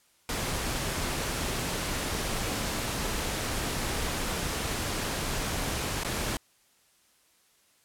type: noise with dropouts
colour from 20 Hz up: pink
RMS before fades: -31 dBFS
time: 0.29-6.37 s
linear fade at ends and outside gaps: 1 ms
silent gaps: 6.035-6.047 s
effects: white hiss -65 dBFS RMS until 7.84 s + low-pass 12000 Hz 12 dB/octave